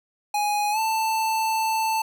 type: tone with pitch glide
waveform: square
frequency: 830.6 to 885.1 Hz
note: G#5 to A5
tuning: 0 to +10 cents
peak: -22 dBFS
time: 0.34-2.02 s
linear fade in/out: 5 ms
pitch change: +110 cents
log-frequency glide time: 0.71-0.79 s
effects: 10-bit